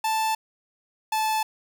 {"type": "tone pair in turn", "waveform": "45% pulse", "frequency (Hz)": [880, 871.4], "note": ["A5", "A5"], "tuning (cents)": [0, -17], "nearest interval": "unison", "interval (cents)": 17, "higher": "first", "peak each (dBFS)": -22, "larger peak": "neither", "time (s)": [[0.04, 0.35], [1.12, 1.43]], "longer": "neither", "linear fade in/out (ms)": 5, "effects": []}